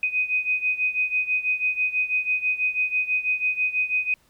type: beating tone pair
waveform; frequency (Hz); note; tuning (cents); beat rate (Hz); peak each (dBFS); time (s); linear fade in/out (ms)
sine; 2500 / 2506.1; D#7 / D#7; +8 / +12; 6.1; -23 / -26; 0.03-4.14; 2
effects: pink hiss -62 dBFS RMS until 4.29 s